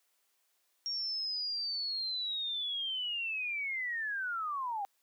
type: linear sweep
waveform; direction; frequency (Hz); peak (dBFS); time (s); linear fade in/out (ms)
sine; down; 5588 to 775; -33; 0.86-4.85; 0
effects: white hiss -75 dBFS RMS until 5.02 s + high-pass 400 Hz 12 dB/octave